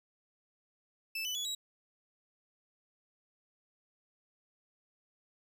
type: tone with pitch steps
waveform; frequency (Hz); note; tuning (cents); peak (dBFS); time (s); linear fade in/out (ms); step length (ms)
30% pulse; 2637 / 2994 / 3400 / 3861; E7 / F#7 / G#7 / B7; 0 / +20 / +40 / -40; -32; 1.15-1.55; 5; 100
effects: none